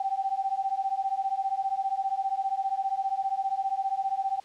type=beating tone pair; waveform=sine; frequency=770 / 785 Hz; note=G5 / G5; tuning=-31 / +2 cents; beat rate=15 Hz; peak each=-29 dBFS; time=0-4.4 s; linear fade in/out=5 ms; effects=white hiss -55 dBFS RMS until 4.44 s + low-pass 5000 Hz 12 dB/octave